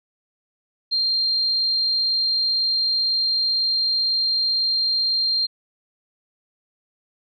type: tone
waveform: sine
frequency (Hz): 4186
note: C8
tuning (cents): 0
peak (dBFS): -18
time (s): 0.91-5.47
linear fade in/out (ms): 20
effects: none